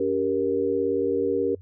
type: chord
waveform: sine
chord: G diminished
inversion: second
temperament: just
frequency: 282.2 / 392 / 470.4 Hz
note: Db4 / G4 / Bb4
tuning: +31 / 0 / +16 cents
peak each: -28 / -25 / -24 dBFS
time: 0-1.55 s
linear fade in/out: 5 ms
effects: noise-tail reverb RT60 0.1 s tail -25 dB re dry + added 92 Hz sine -43 dBFS peak until 1.61 s